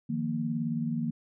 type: chord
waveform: sine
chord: Eb suspended second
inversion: none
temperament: equal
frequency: 155.56 / 174.61 / 233.1 Hz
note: Eb3 / F3 / Bb3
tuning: 0 / 0 / 0 cents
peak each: -33 / -36 / -30 dBFS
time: 0.09-1.11 s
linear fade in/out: 10 ms
effects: none